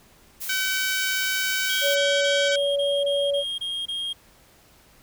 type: noise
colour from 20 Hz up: blue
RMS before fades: -32 dBFS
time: 0.4-1.96 s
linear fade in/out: 20 ms
type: harmonic tone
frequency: 761 Hz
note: F#5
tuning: 48 cents sharp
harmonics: 2 / 3 / 4 / 5 / 6 / 7 / 8 / 9 / 10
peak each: -26 / -30 / -32 / -34 / -36 / -37 / -38 / -39 / -40 dBFS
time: 0.49-2.56 s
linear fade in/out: 5 ms
type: tone bursts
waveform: triangle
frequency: 3239 Hz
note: G#7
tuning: 44 cents flat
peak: -25 dBFS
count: 9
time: 1.69-4.132 s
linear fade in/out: 10 ms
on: 250 ms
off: 24 ms
type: tone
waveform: sine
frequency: 565 Hz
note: C#5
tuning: 33 cents sharp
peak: -21 dBFS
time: 1.81-3.44 s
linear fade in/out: 50 ms
effects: pink hiss -55 dBFS RMS until 5.02 s